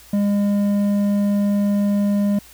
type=tone with hard clipping; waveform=sine; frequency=203.1 Hz; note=G#3; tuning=38 cents flat; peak=-17 dBFS; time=0.13-2.39 s; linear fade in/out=5 ms; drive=6 dB; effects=added 60 Hz sine -51 dBFS peak until 2.53 s + white hiss -46 dBFS RMS until 2.53 s